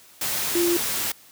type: tone in noise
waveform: sine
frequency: 345.4 Hz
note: F4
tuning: 19 cents flat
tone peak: -19 dBFS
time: 0.55-0.77 s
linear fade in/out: 5 ms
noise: white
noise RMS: -26 dBFS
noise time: 0.21-1.12 s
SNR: +4 dB
effects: white hiss -51 dBFS RMS until 1.31 s + high-pass 60 Hz 12 dB/octave